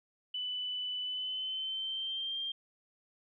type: tone with pitch glide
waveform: sine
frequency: 2990 to 3186 Hz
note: F#7 to G7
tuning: +17 to +27 cents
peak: -34 dBFS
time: 0.34-2.52 s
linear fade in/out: 5 ms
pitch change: +110 cents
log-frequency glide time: 1.03-2.38 s
effects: none